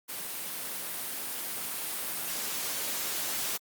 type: noise with level ramp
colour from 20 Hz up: white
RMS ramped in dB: -37 to -32 dBFS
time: 0.08-3.58 s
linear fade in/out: 20 ms
effects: high-pass 150 Hz 12 dB/octave + Opus 32 kbps